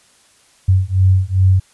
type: beating tone pair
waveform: sine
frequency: 93 / 95.5 Hz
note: F#2 / G2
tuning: +9 / -45 cents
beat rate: 2.5 Hz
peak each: -13 dBFS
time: 0.68-1.6 s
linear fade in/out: 10 ms
effects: white hiss -52 dBFS RMS until 1.73 s + resampled to 24000 Hz